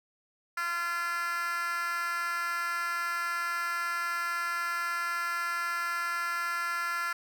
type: tone with high-pass filter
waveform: 10% pulse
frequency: 343.8 Hz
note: F4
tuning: 27 cents flat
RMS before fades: -32 dBFS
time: 0.57-7.13 s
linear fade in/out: 5 ms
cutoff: 1400 Hz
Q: 3.5
effects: none